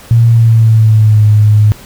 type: tone with pitch glide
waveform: sine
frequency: 116.1 to 105.85 Hz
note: A#2 to G#2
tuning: -7 to +33 cents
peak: -3 dBFS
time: 0.11-1.72 s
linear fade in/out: 0 ms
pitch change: -160 cents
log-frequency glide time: 0.28-1.26 s
effects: pink hiss -35 dBFS RMS until 1.85 s